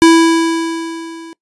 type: tone with level ramp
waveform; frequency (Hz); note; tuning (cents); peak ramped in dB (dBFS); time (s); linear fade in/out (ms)
square; 329.6; E4; 0; -3 to -31; 0.02-1.33; 0
effects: noise-tail reverb RT60 0.1 s tail -22 dB re dry + resampled to 24000 Hz